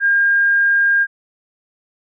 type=tone; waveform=sine; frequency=1611 Hz; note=G6; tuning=47 cents sharp; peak=-11 dBFS; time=0-1.07 s; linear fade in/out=50 ms; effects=none